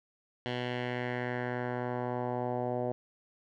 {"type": "tone with low-pass filter sweep", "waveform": "10% pulse", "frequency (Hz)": 123.47, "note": "B2", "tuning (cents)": 0, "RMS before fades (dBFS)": -34, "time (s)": [0.46, 2.92], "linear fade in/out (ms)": 0, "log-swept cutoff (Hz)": [3200, 630], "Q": 2.2, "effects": []}